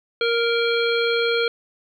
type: harmonic tone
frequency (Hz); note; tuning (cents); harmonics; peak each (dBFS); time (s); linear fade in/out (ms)
466.5; A#4; +1; 1 / 3 / 5 / 7 / 9; -20 / -25 / -27 / -28 / -30; 0.21-1.48; 2
effects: 9-bit